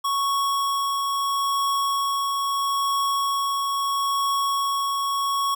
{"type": "tone with tremolo", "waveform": "square", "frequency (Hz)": 1108.7, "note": "C#6", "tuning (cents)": 0, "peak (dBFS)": -21, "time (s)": [0.04, 5.55], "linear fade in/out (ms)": 10, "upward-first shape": "triangle", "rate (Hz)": 0.76, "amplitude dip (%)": 25, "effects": []}